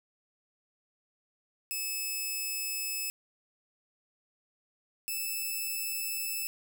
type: tone pair in turn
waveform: 5% pulse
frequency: 2600 / 2624 Hz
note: E7 / E7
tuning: -24 / -9 cents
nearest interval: unison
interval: 15 cents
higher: second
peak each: -23 dBFS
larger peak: neither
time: 1.71-3.1 / 5.08-6.47 s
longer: neither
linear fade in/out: 0 ms
effects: none